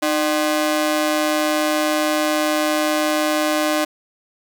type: ring-modulated tone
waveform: sawtooth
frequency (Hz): 454.7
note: A#4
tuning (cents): -43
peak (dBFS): -10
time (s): 0.02-3.85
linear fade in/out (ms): 10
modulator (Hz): 147
effects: none